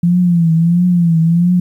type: tone with vibrato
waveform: sine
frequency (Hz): 170.7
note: F3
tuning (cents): -39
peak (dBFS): -8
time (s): 0.03-1.6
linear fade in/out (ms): 5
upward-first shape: triangle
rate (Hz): 1.5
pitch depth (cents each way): 100
effects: 8-bit